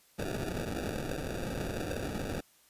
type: noise with sample-and-hold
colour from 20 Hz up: blue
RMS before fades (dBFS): -36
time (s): 0.18-2.41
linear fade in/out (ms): 10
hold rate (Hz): 1050
effects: white hiss -64 dBFS RMS until 2.69 s + resampled to 32000 Hz